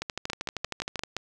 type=two click trains; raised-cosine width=0.2 ms; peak=-13 / -14 dBFS; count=6 / 14; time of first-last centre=0.3-1.167 / 0.02-1.036 s; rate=5.77 / 12.8 Hz; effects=none